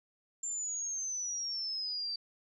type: exponential sweep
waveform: sine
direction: down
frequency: 7330 to 4631 Hz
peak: -34 dBFS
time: 0.43-2.16 s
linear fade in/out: 5 ms
effects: none